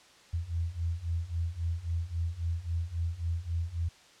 sine beating tone pair, 82 / 85.7 Hz, E2 / F2, -9 / -32 cents, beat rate 3.7 Hz, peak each -34 / -32 dBFS, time 0.33-3.89 s, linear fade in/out 10 ms, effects white hiss -57 dBFS RMS until 4.2 s + low-pass 6000 Hz 12 dB/octave

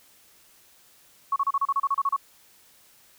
sine tone bursts, 1110 Hz, C#6, 2 cents sharp, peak -20 dBFS, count 12, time 1.32-2.164 s, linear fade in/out 5 ms, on 41 ms, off 32 ms, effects white hiss -57 dBFS RMS until 3.18 s

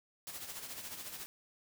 white noise with tremolo, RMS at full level -43 dBFS, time 0.27-1.26 s, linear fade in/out 0 ms, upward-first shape sine, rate 14 Hz, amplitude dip 55%, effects none

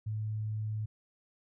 sine tone, 107.8 Hz, A2, 35 cents flat, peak -32 dBFS, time 0.06-0.86 s, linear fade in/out 10 ms, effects none

